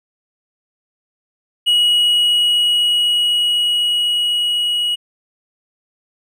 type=tone with level ramp; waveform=triangle; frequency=2908 Hz; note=F#7; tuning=31 cents flat; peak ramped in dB=-9 to -14 dBFS; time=1.66-4.96 s; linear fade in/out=20 ms; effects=none